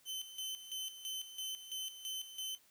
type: tone with tremolo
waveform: sawtooth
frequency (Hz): 3061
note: G7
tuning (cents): -42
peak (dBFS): -36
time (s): 0.05-2.59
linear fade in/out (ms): 50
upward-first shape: square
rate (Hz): 3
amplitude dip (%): 70
effects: white hiss -68 dBFS RMS until 2.7 s